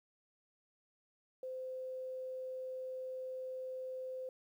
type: tone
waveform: sine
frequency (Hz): 516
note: C5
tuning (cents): -24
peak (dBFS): -40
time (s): 1.43-4.29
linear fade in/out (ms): 2
effects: 12-bit